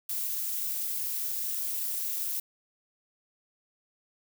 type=noise with amplitude modulation; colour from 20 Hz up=violet; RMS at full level=-29 dBFS; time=0.09-2.4 s; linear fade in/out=5 ms; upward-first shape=sine; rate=275 Hz; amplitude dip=70%; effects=none